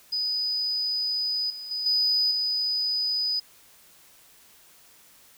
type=tone with level steps; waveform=sine; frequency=4978 Hz; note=D#8; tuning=in tune; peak=-24 / -35 / -27 / -19 / -23 dBFS; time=0.12-3.4 s; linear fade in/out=10 ms; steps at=1.5 / 1.71 / 1.86 / 2.31 s; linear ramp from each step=2 ms; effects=tanh soft clip ceiling -16 dBFS + white hiss -55 dBFS RMS until 5.37 s